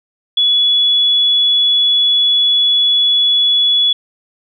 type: tone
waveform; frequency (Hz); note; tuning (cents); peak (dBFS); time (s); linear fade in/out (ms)
sine; 3400; G#7; +40; -9; 0.37-3.93; 5
effects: none